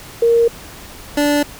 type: tone pair in turn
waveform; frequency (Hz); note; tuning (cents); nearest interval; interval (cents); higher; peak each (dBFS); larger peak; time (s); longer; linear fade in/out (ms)
sine / 25% pulse; 465.8 / 291.5; A#4 / D4; -1 / -13; minor sixth; 812; first; -9; neither; 0.22-0.48 / 1.17-1.43; neither; 5
effects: pink hiss -36 dBFS RMS until 1.59 s